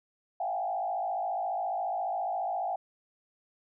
sine tone with frequency modulation, 747 Hz, F#5, 16 cents sharp, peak -29 dBFS, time 0.4-2.76 s, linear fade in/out 5 ms, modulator 54.5 Hz, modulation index 1.4, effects none

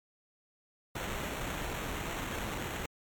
pink noise with sample-and-hold, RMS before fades -37 dBFS, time 0.95-2.86 s, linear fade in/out 5 ms, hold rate 4900 Hz, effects MP3 96 kbps

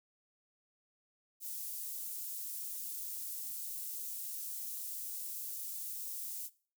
white high-pass noise, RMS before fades -42 dBFS, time 1.4-6.5 s, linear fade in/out 50 ms, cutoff 8800 Hz, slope 12 dB/octave, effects noise-tail reverb RT60 0.4 s tail -19 dB re dry

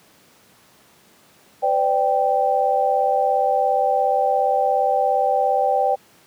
sine chord, C suspended second, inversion none, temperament equal with one note detuned, 510.1 / 587.3 / 784 Hz, C5 / D5 / G5, -44 / 0 / 0 cents, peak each -22 / -22 / -18 dBFS, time 1.62-5.96 s, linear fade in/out 20 ms, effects pink hiss -53 dBFS RMS until 6.26 s + high-pass 150 Hz 12 dB/octave

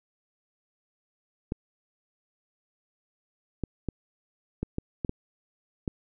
clicks, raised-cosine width 3 ms, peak -16 dBFS, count 8, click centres 1.521 / 3.637 / 3.887 / 4.63 / 4.784 / 5.048 / 5.094 / 5.878 s, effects none

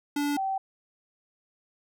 square / sine tone pair in turn, 289.2 / 772.1 Hz, D4 / G5, -27 / -26 cents, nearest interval octave + perfect fourth, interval 1701 cents, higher second, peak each -26 dBFS, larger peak neither, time 0.16-0.37 / 0.37-0.58 s, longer neither, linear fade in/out 5 ms, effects none

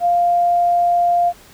sine tone, 698.5 Hz, F5, in tune, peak -12 dBFS, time 0-1.33 s, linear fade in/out 50 ms, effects pink hiss -45 dBFS RMS until 1.53 s

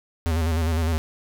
square tone with vibrato, 81.2 Hz, E2, 26 cents flat, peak -21 dBFS, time 0.26-0.98 s, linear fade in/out 0 ms, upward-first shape square, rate 9.8 Hz, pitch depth 57 cents each way, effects none

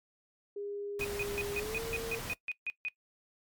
sine tone with pitch glide, 406.6 to 456.4 Hz, G#4 to A#4, -37 to -37 cents, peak -36 dBFS, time 0.56-2.19 s, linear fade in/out 5 ms, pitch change +200 cents, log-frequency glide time 1.55-1.81 s
pink noise, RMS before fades -41 dBFS, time 0.99-2.34 s, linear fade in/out 5 ms
sine tone bursts, 2489 Hz, D#7, in tune, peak -32 dBFS, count 11, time 1.01-2.884 s, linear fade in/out 0 ms, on 34 ms, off 150 ms
effects noise-tail reverb RT60 0.1 s tail -19 dB re dry + MP3 96 kbps

